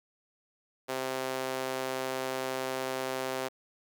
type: tone with high-pass filter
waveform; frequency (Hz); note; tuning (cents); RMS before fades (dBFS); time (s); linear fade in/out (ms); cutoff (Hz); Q
sawtooth; 130.81; C3; 0; -34; 0.88-3.49; 20; 470; 1.3
effects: none